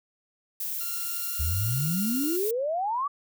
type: noise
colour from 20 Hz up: violet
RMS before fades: -32 dBFS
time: 0.6-2.51 s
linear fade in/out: 5 ms
type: tone with pitch glide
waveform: 5% pulse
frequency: 1389 to 1405.1 Hz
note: F6 to F6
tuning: -10 to +10 cents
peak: -27 dBFS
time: 0.8-2.37 s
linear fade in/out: 10 ms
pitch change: +20 cents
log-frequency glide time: 0.93-1.7 s
type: exponential sweep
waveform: sine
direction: up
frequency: 70.9 to 1176 Hz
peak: -25 dBFS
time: 1.39-3.08 s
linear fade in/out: 10 ms
effects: none